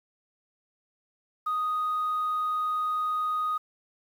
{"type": "tone", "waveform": "sine", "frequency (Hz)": 1244.5, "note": "D#6", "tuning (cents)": 0, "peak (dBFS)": -24, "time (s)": [1.46, 3.58], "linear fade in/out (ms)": 10, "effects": ["tanh soft clip ceiling -22 dBFS", "9-bit"]}